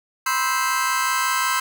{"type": "chord", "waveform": "sawtooth", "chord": "C major seventh", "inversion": "third", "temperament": "just", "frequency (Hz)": [981.1, 1046.5, 1308.1, 1569.8], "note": ["B5", "C6", "E6", "G6"], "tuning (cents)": [-12, 0, -14, 2], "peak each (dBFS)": [-24, -19, -21, -22], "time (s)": [0.26, 1.6], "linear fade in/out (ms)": 5, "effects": []}